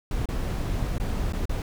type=noise with dropouts; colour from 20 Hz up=brown; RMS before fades=-27 dBFS; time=0.11-1.62 s; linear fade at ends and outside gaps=2 ms; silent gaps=0.257-0.287 / 0.982-0.999 / 1.324-1.333 / 1.455-1.494 s; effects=none